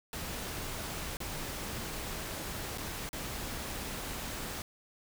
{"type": "noise with dropouts", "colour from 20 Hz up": "pink", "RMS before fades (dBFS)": -39, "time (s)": [0.13, 4.62], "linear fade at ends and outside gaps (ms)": 1, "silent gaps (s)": [[1.17, 1.203], [2.776, 2.782], [3.091, 3.13]], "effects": []}